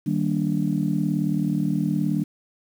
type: chord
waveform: sine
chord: Eb major seventh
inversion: none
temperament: just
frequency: 155.56 / 194.45 / 233.3 / 291.7 Hz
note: Eb3 / G3 / Bb3 / D4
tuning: 0 / -14 / +2 / -12 cents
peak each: -25 / -24 / -28 / -26 dBFS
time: 0.06-2.24 s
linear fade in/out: 10 ms
effects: tanh soft clip ceiling -10 dBFS + 8-bit